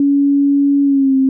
sine tone with pitch glide, 281.7 to 265.9 Hz, C#4 to C4, +28 to +28 cents, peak -9 dBFS, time 0-1.29 s, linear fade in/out 2 ms, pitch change -100 cents, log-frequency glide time 0.83-1.16 s, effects none

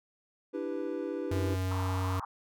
triangle chord, E minor seventh, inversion third, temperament equal, 293.7 / 329.6 / 392 / 493.9 Hz, D4 / E4 / G4 / B4, 0 / 0 / 0 / 0 cents, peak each -36 dBFS, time 0.53-1.56 s, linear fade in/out 20 ms
square tone, 93.2 Hz, F#2, 13 cents sharp, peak -30 dBFS, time 1.31-2.2 s, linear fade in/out 5 ms
pink band-pass noise, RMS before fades -40 dBFS, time 1.71-2.25 s, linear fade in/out 2 ms, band 870 to 1200 Hz, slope 48 dB/octave
effects none

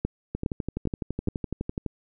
two click trains, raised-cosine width 3 ms, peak -16 / -12 dBFS, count 19 / 4, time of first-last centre 0.35-1.863 / 0.05-1.285 s, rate 11.9 / 2.43 Hz, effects none

